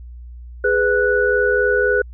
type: tone cluster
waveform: sine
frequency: 415.4 / 499.2 / 1476 Hz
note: G#4 / B4 / F#6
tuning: 0 / +19 / -5 cents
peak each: -18 dBFS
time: 0.64-2.02 s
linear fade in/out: 5 ms
effects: added 60 Hz sine -33 dBFS peak until 2.13 s